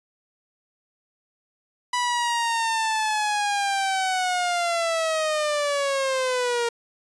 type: linear sweep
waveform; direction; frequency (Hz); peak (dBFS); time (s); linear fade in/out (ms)
sawtooth; down; 988 to 466.2; -18; 1.93-6.69; 5
effects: resampled to 22050 Hz